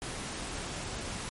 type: noise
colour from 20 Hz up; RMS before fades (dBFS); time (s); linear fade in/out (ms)
pink; -38; 0.02-1.29; 0
effects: MP3 48 kbps